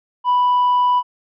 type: tone with tanh clipping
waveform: sine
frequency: 987.8 Hz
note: B5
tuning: in tune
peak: -13 dBFS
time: 0.24-1.03 s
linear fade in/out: 50 ms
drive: 1 dB
effects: none